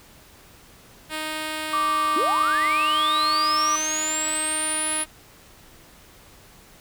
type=tone; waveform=5% pulse; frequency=311 Hz; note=D#4; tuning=1 cent flat; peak=-16 dBFS; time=1.09-5.06 s; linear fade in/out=50 ms
type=tone with pitch glide; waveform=sine; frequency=1174.7 to 1189.7 Hz; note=D6 to D6; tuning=0 to +22 cents; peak=-20 dBFS; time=1.73-3.76 s; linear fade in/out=5 ms; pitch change=+22 cents; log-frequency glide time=2.07-3.01 s
type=linear sweep; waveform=sine; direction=up; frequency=277.2 to 10548 Hz; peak=-24 dBFS; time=2.16-5.04 s; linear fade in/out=5 ms
effects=pink hiss -50 dBFS RMS until 6.8 s